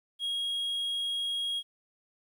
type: tone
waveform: triangle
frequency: 3284 Hz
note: G#7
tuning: 20 cents flat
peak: -28 dBFS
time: 0.19-1.63 s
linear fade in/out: 50 ms
effects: 11-bit